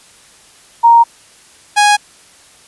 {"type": "tone pair in turn", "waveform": ["sine", "sawtooth"], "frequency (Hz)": [932.3, 828], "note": ["A#5", "G#5"], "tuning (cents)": [0, -5], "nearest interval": "major second", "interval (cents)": 205, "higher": "first", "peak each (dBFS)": -3, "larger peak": "neither", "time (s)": [[0.83, 1.04], [1.76, 1.97]], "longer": "neither", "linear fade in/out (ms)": 20, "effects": ["white hiss -44 dBFS RMS until 2.67 s", "resampled to 24000 Hz"]}